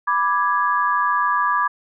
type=chord; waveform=sine; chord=G# diminished; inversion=first; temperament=equal; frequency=987.8 / 1174.7 / 1661.2 Hz; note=B5 / D6 / G#6; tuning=0 / 0 / 0 cents; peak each=-21 / -19 / -23 dBFS; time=0.07-1.68 s; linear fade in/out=10 ms; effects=none